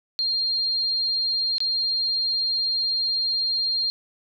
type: tone with dropouts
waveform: sine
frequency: 4204 Hz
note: C8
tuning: 7 cents sharp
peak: -21 dBFS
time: 0.19-3.9 s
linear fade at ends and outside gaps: 0 ms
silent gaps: 1.582-1.604 s
effects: none